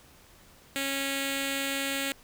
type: tone with notch filter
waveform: 5% pulse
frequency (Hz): 274.6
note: C#4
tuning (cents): -16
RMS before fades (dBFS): -31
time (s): 0.76-2.12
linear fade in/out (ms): 0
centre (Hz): 1000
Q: 0.89
effects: pink hiss -56 dBFS RMS until 2.23 s